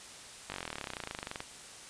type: slowing click train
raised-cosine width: 0.3 ms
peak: -21 dBFS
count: 30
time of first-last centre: 0.5-1.404 s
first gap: 20 ms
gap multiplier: 1.03
effects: white hiss -49 dBFS RMS until 1.89 s + resampled to 22050 Hz